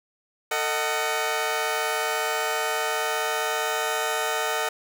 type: chord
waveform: 15% pulse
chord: D# diminished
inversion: second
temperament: just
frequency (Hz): 448 / 622.3 / 746.7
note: A4 / D#5 / F#5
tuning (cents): +31 / 0 / +16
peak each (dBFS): -22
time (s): 0.51-4.69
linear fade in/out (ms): 5
effects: none